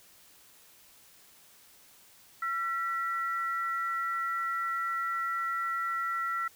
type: tone pair together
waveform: sine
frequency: 1352 / 1946 Hz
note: E6 / B6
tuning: +43 / -26 cents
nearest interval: tritone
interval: 631 cents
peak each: -30 / -36 dBFS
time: 2.42-6.48 s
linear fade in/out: 5 ms
effects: white hiss -58 dBFS RMS until 6.55 s